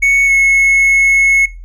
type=tone with pitch glide; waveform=triangle; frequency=2217 to 2186 Hz; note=C#7 to C#7; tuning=0 to -25 cents; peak=-6 dBFS; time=0.02-1.46 s; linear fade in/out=10 ms; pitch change=-25 cents; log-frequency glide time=0.26-0.31 s; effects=noise-tail reverb RT60 0.3 s tail -20 dB re dry + added 42 Hz sine -28 dBFS peak until 1.64 s